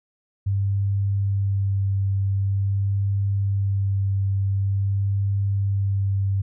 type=tone with vibrato; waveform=sine; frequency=98.6 Hz; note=G2; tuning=11 cents sharp; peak=-19 dBFS; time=0.46-6.42 s; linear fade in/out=10 ms; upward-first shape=sine; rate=0.46 Hz; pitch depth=13 cents each way; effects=none